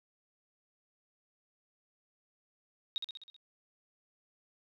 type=tone with echo; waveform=sine; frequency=3754 Hz; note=A#7; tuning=11 cents sharp; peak=-31 dBFS; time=2.96-2.98 s; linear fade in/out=0 ms; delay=64 ms; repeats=6; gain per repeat=-4 dB; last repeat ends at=3.364 s; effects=none